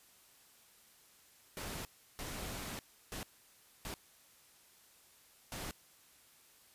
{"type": "noise bursts at uneven times", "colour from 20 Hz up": "pink", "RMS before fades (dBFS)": -43, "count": 5, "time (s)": [[1.57, 1.85], [2.19, 2.79], [3.12, 3.23], [3.85, 3.94], [5.52, 5.71]], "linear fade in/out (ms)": 0, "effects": ["white hiss -64 dBFS RMS until 6.74 s", "resampled to 32000 Hz"]}